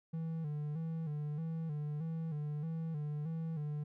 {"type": "tone with vibrato", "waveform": "triangle", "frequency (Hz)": 155.56, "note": "D#3", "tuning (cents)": 0, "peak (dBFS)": -34, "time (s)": [0.13, 3.84], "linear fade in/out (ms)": 10, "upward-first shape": "square", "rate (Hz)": 1.6, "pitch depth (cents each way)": 78, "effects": []}